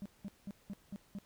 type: tone bursts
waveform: sine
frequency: 199.7 Hz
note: G3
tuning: 32 cents sharp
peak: -37 dBFS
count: 6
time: 0.02-1.186 s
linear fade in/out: 0 ms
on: 36 ms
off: 190 ms
effects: tanh soft clip ceiling -39 dBFS + pink hiss -67 dBFS RMS until 1.25 s